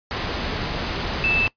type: tone in noise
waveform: sine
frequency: 2637 Hz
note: E7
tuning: in tune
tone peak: -18 dBFS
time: 1.24-1.47 s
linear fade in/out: 0 ms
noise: pink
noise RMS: -26 dBFS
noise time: 0.11-1.48 s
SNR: +5 dB
effects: noise-tail reverb RT60 0.1 s tail -20 dB re dry + resampled to 11025 Hz